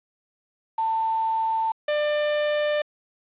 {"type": "tone pair in turn", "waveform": ["sine", "45% pulse"], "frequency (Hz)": [893, 596], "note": ["A5", "D5"], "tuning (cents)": [25, 25], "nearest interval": "perfect fifth", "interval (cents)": 700, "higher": "first", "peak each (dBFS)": -21, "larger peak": "neither", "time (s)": [[0.78, 1.72], [1.88, 2.82]], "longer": "neither", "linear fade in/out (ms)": 5, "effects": ["resampled to 8000 Hz", "8-bit"]}